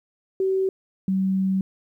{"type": "tone pair in turn", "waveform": "sine", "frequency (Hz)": [381.5, 190.75], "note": ["G4", "G3"], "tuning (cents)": [-47, -47], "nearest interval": "octave", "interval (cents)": 1200, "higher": "first", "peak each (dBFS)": -19, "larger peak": "neither", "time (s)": [[0.4, 0.69], [1.08, 1.61]], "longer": "second", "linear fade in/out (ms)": 2, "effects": ["10-bit"]}